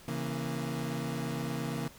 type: chord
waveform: 30% pulse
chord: A# diminished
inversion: first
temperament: equal with one note detuned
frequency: 136.21 / 164.81 / 233.1 Hz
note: C#3 / E3 / A#3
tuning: -30 / 0 / 0 cents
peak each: -34 / -35 / -35 dBFS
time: 0.08-1.88 s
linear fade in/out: 2 ms
effects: pink hiss -54 dBFS RMS until 1.98 s